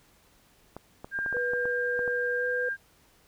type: clicks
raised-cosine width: 1 ms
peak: -25 dBFS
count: 10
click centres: 0.766 / 1.045 / 1.189 / 1.262 / 1.327 / 1.368 / 1.535 / 1.655 / 1.992 / 2.078 s
type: tone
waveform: sine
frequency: 1600 Hz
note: G6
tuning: 35 cents sharp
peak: -28 dBFS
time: 1.11-2.77 s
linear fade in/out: 50 ms
type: tone with pitch glide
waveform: sine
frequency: 489.2 to 495.7 Hz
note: B4 to B4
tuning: -16 to +6 cents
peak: -29 dBFS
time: 1.34-2.69 s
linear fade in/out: 5 ms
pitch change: +22 cents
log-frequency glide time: 2.35-2.46 s
effects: pink hiss -62 dBFS RMS until 3.27 s